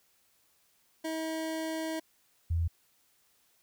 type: tone pair in turn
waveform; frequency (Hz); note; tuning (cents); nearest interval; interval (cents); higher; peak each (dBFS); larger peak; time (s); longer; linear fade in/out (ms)
25% pulse / sine; 320 / 83.61; D#4 / E2; +49 / +25; octave + major seventh; 2324; first; -29 / -26; second; 1.04-2 / 2.5-2.68; first; 10
effects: white hiss -69 dBFS RMS until 3.62 s

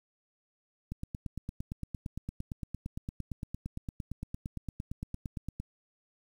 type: click train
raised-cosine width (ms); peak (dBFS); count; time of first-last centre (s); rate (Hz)
5; -24; 42; 0.92-5.6; 8.76
effects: 9-bit

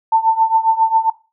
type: tone with tremolo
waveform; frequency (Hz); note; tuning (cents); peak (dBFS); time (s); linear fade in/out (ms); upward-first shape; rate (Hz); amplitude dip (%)
sine; 894; A5; +27; -7; 0.12-1.1; 5; triangle; 7.4; 90
effects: noise-tail reverb RT60 0.3 s tail -19 dB re dry

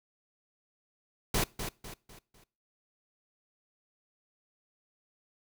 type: noise with echo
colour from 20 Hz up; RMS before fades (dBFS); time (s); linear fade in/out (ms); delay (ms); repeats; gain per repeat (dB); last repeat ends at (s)
pink; -28; 1.34-1.44; 5; 250; 4; -8; 2.44
effects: noise-tail reverb RT60 0.4 s tail -23 dB re dry

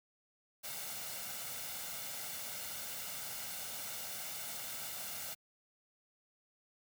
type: noise with comb filter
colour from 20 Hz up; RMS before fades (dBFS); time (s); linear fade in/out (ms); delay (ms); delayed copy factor
white; -43; 0.63-5.35; 20; 1.4; +0.55
effects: high-pass 100 Hz 12 dB/octave

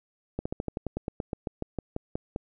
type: slowing click train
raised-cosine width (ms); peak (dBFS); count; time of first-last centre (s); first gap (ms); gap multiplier
2; -17; 17; 0.39-2.361; 65; 1.08
effects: none

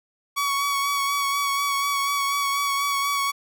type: tone with vibrato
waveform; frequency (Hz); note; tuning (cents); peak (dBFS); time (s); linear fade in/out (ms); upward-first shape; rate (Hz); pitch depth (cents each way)
sawtooth; 1124; C#6; +24; -18; 0.36-3.32; 20; sine; 4.1; 22
effects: none

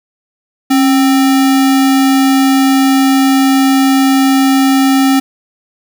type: tone with sample-and-hold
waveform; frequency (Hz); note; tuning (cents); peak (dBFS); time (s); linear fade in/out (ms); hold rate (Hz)
sine; 270.7; C#4; -41; -6; 0.7-5.2; 10; 1050
effects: none

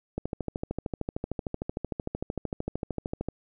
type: click train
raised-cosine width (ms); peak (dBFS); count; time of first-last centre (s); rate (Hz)
2; -17; 42; 0.18-3.286; 13.2
effects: none

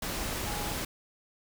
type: tone in noise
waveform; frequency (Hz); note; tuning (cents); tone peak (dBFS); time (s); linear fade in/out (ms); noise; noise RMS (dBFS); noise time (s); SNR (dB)
sine; 830.6; G#5; 0; -40; 0.47-0.73; 5; pink; -34; 0.02-0.85; -9
effects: none

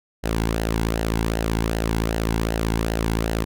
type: tone with flanger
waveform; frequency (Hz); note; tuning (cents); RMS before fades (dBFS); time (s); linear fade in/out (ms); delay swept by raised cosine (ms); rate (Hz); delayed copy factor
sawtooth; 55.6; A1; +19; -23; 0.23-3.45; 20; 0.84 to 1.68; 2.6; -0.55
effects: none

